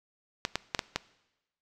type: clicks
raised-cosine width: 0.2 ms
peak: -10 dBFS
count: 5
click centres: 0.451 / 0.556 / 0.748 / 0.792 / 0.96 s
effects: noise-tail reverb RT60 1.0 s tail -20 dB re dry